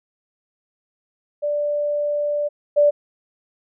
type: tone pair in turn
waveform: sine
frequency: 587.3 / 584.9 Hz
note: D5 / D5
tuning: 0 / -7 cents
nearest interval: unison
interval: 7 cents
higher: first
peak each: -19 / -11 dBFS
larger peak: second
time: 1.42-2.49 / 2.76-2.91 s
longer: first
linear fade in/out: 20 ms
effects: none